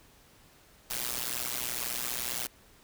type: noise with amplitude modulation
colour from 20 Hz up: white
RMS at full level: -30 dBFS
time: 0.9-2.47 s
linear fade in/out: 5 ms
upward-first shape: sine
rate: 122 Hz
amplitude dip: 100%
effects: pink hiss -59 dBFS RMS until 2.83 s